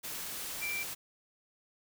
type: tone in noise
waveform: sine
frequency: 2349 Hz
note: D7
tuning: in tune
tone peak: -34 dBFS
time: 0.61-0.84 s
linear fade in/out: 20 ms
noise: white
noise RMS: -40 dBFS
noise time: 0.03-0.95 s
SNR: +3 dB
effects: none